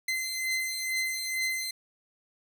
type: beating tone pair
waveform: sawtooth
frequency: 2061 / 2063.2 Hz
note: C7 / C7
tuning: -27 / -25 cents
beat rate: 2.2 Hz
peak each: -31 / -27 dBFS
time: 0.08-1.71 s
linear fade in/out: 5 ms
effects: none